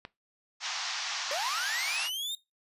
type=click; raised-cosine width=0.3 ms; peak=-24 dBFS; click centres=0.051 s
type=band-pass noise; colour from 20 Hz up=white; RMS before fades=-35 dBFS; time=0.6-2.1 s; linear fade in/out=50 ms; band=720 to 6200 Hz; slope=48 dB/octave
type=linear sweep; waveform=40% pulse; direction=up; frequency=527 to 3729 Hz; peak=-31 dBFS; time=1.31-2.35 s; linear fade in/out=2 ms
effects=noise-tail reverb RT60 0.2 s tail -19 dB re dry + resampled to 32000 Hz